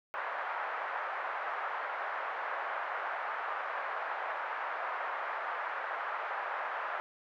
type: band-pass noise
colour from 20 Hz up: white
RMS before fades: -37 dBFS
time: 0.14-7 s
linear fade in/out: 0 ms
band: 620 to 1600 Hz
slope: 24 dB/octave
effects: none